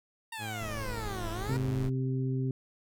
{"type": "exponential two-way sweep", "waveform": "15% pulse", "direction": "down then up", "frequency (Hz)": [929, 323.6, 487.3], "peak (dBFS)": -31, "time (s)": [0.32, 1.57], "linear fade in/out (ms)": 5, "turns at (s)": 1.3}
{"type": "tone with pitch glide", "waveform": "sawtooth", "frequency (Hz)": [108.6, 106.43], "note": ["A2", "G#2"], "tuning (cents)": [-22, 43], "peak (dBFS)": -34, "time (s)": [0.38, 1.9], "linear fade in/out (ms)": 50, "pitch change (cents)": -35, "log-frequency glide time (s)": [1.12, 1.31]}
{"type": "noise", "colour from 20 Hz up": "brown", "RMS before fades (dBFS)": -40, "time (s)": [0.61, 1.9], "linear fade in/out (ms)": 10}
{"type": "harmonic tone", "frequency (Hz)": 130.81, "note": "C3", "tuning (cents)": 0, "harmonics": [1, 2, 3], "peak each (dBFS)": [-29, -35, -39], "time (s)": [1.49, 2.51], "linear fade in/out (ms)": 2}
{"effects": []}